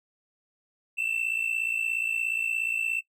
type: tone pair together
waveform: triangle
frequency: 2639 / 2696 Hz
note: E7 / E7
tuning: +1 / +38 cents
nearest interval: unison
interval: 37 cents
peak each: -28 dBFS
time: 0.97-3.01 s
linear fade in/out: 20 ms
effects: noise-tail reverb RT60 0.1 s tail -18 dB re dry